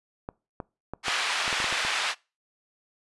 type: clicks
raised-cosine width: 1 ms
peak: -20 dBFS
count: 10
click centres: 0.289 / 0.602 / 0.936 / 1.082 / 1.479 / 1.528 / 1.602 / 1.643 / 1.726 / 1.85 s
type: band-pass noise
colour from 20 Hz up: white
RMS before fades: -28 dBFS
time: 1.03-2.15 s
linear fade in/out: 50 ms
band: 890 to 3100 Hz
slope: 12 dB/octave
effects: noise-tail reverb RT60 0.3 s tail -24 dB re dry + resampled to 24000 Hz